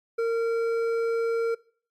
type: tone with hard clipping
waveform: triangle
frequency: 459.6 Hz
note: A#4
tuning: 25 cents flat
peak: -24 dBFS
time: 0.18-1.55 s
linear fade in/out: 10 ms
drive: 11 dB
effects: noise-tail reverb RT60 0.5 s tail -22 dB re dry + MP3 96 kbps